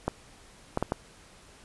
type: clicks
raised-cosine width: 1 ms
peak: -12 dBFS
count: 4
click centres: 0.08 / 0.774 / 0.826 / 0.921 s
effects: pink hiss -54 dBFS RMS until 1.64 s + resampled to 24000 Hz